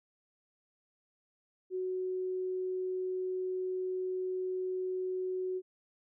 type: tone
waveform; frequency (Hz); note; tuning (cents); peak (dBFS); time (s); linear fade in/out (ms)
sine; 370.5; F#4; +2; -32; 1.7-5.62; 50
effects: none